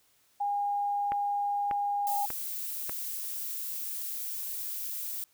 sine tone, 813 Hz, G#5, 37 cents flat, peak -27 dBFS, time 0.4-2.26 s, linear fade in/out 10 ms
click train, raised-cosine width 0.5 ms, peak -21 dBFS, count 4, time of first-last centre 1.12-2.895 s, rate 1.69 Hz
violet noise, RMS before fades -36 dBFS, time 2.07-5.24 s, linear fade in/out 0 ms
effects white hiss -67 dBFS RMS until 5.33 s

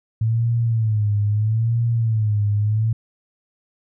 sine tone with vibrato, 110 Hz, A2, in tune, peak -16 dBFS, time 0.21-2.93 s, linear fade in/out 5 ms, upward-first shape sine, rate 0.77 Hz, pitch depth 110 cents each way, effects none

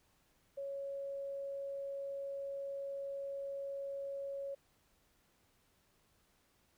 sine tone, 554.4 Hz, C#5, in tune, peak -39 dBFS, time 0.57-4.55 s, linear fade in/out 10 ms, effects pink hiss -73 dBFS RMS until 6.77 s

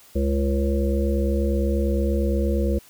harmonic tone with a mistuned harmonic, 68.6 Hz, C#2, 17 cents flat, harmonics 1 / 3 / 5 / 7 / 8, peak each -21 / -26 / -28 / -29 / -30 dBFS, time 0.15-2.79 s, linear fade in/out 10 ms, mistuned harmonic 3, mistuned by +23 cents, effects white hiss -51 dBFS RMS until 2.89 s

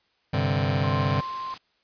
sawtooth chord, G suspended fourth, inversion none, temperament just, 98 / 130.67 / 147 Hz, G2 / C3 / D3, 0 / -2 / +2 cents, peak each -22 dBFS, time 0.33-1.21 s, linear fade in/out 10 ms
sine tone, 1050 Hz, C6, 6 cents sharp, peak -30 dBFS, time 0.84-1.54 s, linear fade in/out 0 ms
white noise, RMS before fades -40 dBFS, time 1-1.58 s, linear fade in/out 5 ms
effects white hiss -68 dBFS RMS until 1.83 s + resampled to 11025 Hz

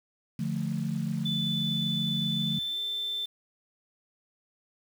sine chord, D minor, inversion none, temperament equal, 146.83 / 174.61 / 220 Hz, D3 / F3 / A3, 0 / 0 / 0 cents, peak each -32 dBFS, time 0.39-2.59 s, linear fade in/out 5 ms
sine tone with pitch glide, 3500 to 3545 Hz, A7 to A7, -10 to +12 cents, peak -29 dBFS, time 1.25-3.26 s, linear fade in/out 10 ms, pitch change +22 cents, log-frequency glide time 2.24-2.79 s
effects tanh soft clip ceiling -17 dBFS + 8-bit

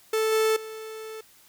45% pulse tone with level steps, 439.1 Hz, A4, 4 cents flat, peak -22 / -20 / -36 dBFS, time 0.13-1.21 s, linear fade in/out 5 ms, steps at 0.32 / 0.56 s, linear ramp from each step 5 ms, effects white hiss -56 dBFS RMS until 1.48 s

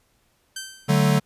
10% pulse tone with exponential decay, 1551 Hz, G6, 19 cents flat, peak -20 dBFS, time 0.56-1.07 s, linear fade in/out 5 ms, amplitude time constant 110 ms
square chord, D major, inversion none, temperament equal with one note detuned, 146.83 / 187.36 / 220 Hz, D3 / F#3 / A3, 0 / +22 / 0 cents, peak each -19 / -22 / -25 dBFS, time 0.88-1.2 s, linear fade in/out 20 ms
effects pink hiss -65 dBFS RMS until 1.25 s + resampled to 32000 Hz

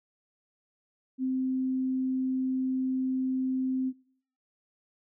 sine tone, 260 Hz, C4, 11 cents flat, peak -26 dBFS, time 1.18-3.93 s, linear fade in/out 50 ms, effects noise-tail reverb RT60 0.6 s tail -22 dB re dry

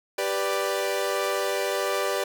sawtooth chord, G major, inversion none, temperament equal, 392 / 493.9 / 587.3 Hz, G4 / B4 / D5, 0 / 0 / 0 cents, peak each -25 / -26 / -24 dBFS, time 0.18-2.24 s, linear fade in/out 5 ms, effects none

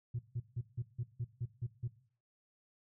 sine tone bursts, 120 Hz, B2, 49 cents flat, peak -33 dBFS, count 9, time 0.14-1.879 s, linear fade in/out 10 ms, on 51 ms, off 160 ms, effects noise-tail reverb RT60 0.5 s tail -17 dB re dry + tanh soft clip ceiling -31 dBFS

